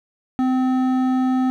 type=tone with hard clipping; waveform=sine; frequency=257.6 Hz; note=C4; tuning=27 cents flat; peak=-18 dBFS; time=0.39-1.5 s; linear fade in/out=0 ms; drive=10 dB; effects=none